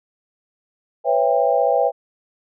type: chord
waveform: sine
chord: C# half-diminished seventh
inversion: third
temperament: just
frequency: 498.9 / 554.4 / 665.2 / 798.3 Hz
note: B4 / C#5 / E5 / G5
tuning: +17 / 0 / +16 / +31 cents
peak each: -20 dBFS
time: 1.04-1.92 s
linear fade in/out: 50 ms
effects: none